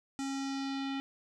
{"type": "tone with low-pass filter sweep", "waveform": "square", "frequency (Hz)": 272.5, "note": "C#4", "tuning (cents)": -29, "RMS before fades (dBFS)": -36, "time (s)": [0.19, 1], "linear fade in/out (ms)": 0, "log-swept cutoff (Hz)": [7700, 3200], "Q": 2.2, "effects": []}